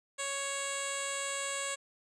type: tone with low-pass filter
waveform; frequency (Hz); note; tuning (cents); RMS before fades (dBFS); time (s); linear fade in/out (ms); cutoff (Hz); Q
10% pulse; 554.4; C#5; 0; -36; 0.18-1.76; 20; 7700; 4.4
effects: none